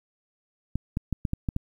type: clicks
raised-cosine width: 5 ms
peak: -14 dBFS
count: 7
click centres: 0.756 / 0.971 / 1.127 / 1.252 / 1.334 / 1.488 / 1.564 s
effects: 9-bit